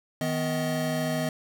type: tone cluster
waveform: square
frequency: 156.9 / 249.9 / 631 Hz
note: D#3 / B3 / D#5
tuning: +15 / +21 / +24 cents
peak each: -31 dBFS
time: 0.21-1.29 s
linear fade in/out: 2 ms
effects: none